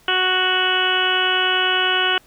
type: harmonic tone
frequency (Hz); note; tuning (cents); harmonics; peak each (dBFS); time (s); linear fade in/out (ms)
370; F#4; 0; 1 / 2 / 3 / 4 / 5 / 6 / 7 / 8 / 9; -26 / -26 / -26 / -21 / -29 / -31 / -27 / -20 / -31; 0.08-2.18; 2
effects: pink hiss -53 dBFS RMS until 2.26 s